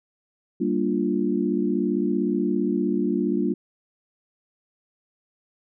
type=chord; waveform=sine; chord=G minor seventh; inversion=none; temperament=equal; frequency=196 / 233.1 / 293.7 / 349.2 Hz; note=G3 / Bb3 / D4 / F4; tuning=0 / 0 / 0 / 0 cents; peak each=-26 dBFS; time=0.6-3.54 s; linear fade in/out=10 ms; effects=none